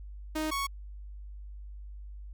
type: tone pair in turn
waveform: sawtooth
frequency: 311.2 / 1109 Hz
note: D#4 / C#6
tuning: 0 / 0 cents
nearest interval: octave + minor seventh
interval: 2200 cents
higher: second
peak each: -26 dBFS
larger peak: neither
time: 0.35-0.51 / 0.51-0.67 s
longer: neither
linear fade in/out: 10 ms
effects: added 50 Hz sine -41 dBFS peak until 2.33 s